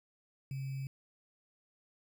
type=tone with sample-and-hold; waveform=sine; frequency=134.8 Hz; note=C#3; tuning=48 cents flat; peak=-36 dBFS; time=0.51-0.87 s; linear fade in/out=2 ms; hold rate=2450 Hz; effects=none